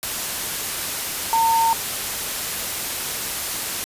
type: tone in noise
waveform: sine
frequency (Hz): 909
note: A#5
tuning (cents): -44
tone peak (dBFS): -15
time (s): 1.33-1.73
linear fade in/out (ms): 0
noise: white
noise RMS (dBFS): -26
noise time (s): 0.03-3.84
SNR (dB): +8
effects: resampled to 32000 Hz